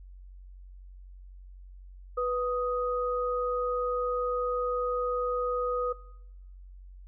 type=tone pair together; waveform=sine; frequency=493.8 / 1248.6 Hz; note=B4 / D#6; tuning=0 / +6 cents; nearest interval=octave + major third; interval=1606 cents; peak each=-28 / -30 dBFS; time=2.17-5.93 s; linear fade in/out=10 ms; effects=noise-tail reverb RT60 1.0 s tail -24 dB re dry + added 46 Hz sine -45 dBFS peak until 7.07 s